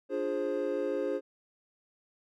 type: chord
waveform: triangle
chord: D half-diminished seventh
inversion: none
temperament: equal with one note detuned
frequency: 293.7 / 349.2 / 415.3 / 528.4 Hz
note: D4 / F4 / Ab4 / C5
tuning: 0 / 0 / 0 / +17 cents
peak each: -35 / -35 / -32 / -31 dBFS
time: 0.09-1.21 s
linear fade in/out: 50 ms
effects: none